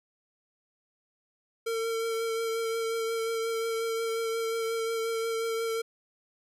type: tone with vibrato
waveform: square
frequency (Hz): 453.8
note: A#4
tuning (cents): -47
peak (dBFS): -29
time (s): 1.66-5.82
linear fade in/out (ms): 10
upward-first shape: triangle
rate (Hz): 5.6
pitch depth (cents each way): 21
effects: resampled to 32000 Hz